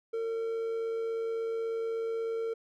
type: tone with amplitude modulation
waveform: triangle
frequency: 454.5 Hz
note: A#4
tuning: 44 cents flat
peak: -27 dBFS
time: 0.13-2.54 s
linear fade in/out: 10 ms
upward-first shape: sine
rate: 96.4 Hz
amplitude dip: 30%
effects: none